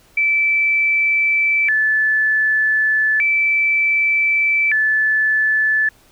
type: tone with vibrato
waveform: sine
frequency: 2009 Hz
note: B6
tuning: 29 cents sharp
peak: -13 dBFS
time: 0.17-5.89 s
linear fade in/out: 5 ms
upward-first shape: square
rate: 0.33 Hz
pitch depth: 250 cents each way
effects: pink hiss -52 dBFS RMS until 6.11 s